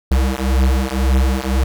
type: beating tone pair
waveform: square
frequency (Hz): 64.4 / 66.3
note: C2 / C2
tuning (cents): -27 / +23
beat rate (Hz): 1.9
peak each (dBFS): -17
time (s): 0.11-1.64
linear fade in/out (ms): 5
effects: none